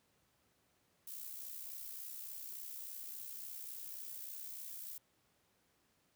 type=noise with amplitude modulation; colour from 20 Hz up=violet; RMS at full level=-45 dBFS; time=1.07-4.98 s; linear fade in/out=5 ms; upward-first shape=sine; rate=63.5 Hz; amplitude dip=50%; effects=pink hiss -75 dBFS RMS until 6.15 s + high-pass 80 Hz 12 dB/octave